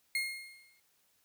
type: tone with exponential decay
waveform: 35% pulse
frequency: 2141 Hz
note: C7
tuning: 39 cents sharp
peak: -27 dBFS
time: 0.15-0.8 s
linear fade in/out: 2 ms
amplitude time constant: 140 ms
effects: white hiss -72 dBFS RMS until 1.24 s